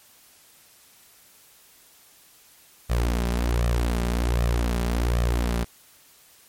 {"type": "tone with flanger", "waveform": "sawtooth", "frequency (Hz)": 59, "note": "A#1", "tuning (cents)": 22, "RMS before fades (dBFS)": -23, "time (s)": [2.89, 5.65], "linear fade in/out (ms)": 20, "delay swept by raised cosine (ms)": [1.6, 5.1], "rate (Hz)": 1.3, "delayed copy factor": 0.6, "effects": ["white hiss -54 dBFS RMS until 6.48 s", "MP3 64 kbps"]}